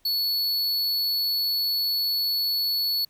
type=tone; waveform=square; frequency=4415 Hz; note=C#8; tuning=8 cents flat; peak=-23 dBFS; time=0.05-3.05 s; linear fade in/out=5 ms; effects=pink hiss -65 dBFS RMS until 3.09 s